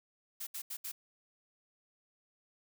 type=noise bursts at uneven times; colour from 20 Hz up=blue; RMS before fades=-41 dBFS; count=4; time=0.4-0.47 / 0.54-0.62 / 0.7-0.77 / 0.84-0.92 s; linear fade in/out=10 ms; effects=none